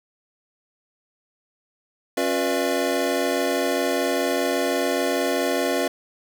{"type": "tone cluster", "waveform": "square", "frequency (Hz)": [273.9, 360.7, 487.7, 592, 677], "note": ["C#4", "F#4", "B4", "D5", "E5"], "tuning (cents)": [-21, -44, -22, 14, 46], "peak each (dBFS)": -28, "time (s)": [2.17, 5.88], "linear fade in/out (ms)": 5, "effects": []}